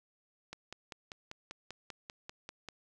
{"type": "click train", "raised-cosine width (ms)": 0.2, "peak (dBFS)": -26, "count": 12, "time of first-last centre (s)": [0.53, 2.687], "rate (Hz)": 5.1, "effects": []}